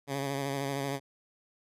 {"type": "tone with vibrato", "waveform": "10% pulse", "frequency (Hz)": 138.59, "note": "C#3", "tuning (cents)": 0, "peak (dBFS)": -23, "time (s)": [0.07, 1], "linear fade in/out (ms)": 50, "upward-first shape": "sine", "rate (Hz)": 13, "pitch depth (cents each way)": 36, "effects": ["resampled to 32000 Hz"]}